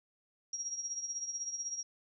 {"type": "tone with tremolo", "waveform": "sine", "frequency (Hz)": 5650, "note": "F8", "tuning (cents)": 19, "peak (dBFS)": -33, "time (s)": [0.53, 1.83], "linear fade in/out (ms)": 2, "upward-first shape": "triangle", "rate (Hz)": 16, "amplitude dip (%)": 75, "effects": []}